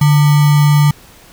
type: tone with sample-and-hold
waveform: sine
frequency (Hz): 146.83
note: D3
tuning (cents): 0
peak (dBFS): -6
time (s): 0.01-0.91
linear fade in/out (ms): 5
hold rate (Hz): 1050
effects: pink hiss -42 dBFS RMS until 1.32 s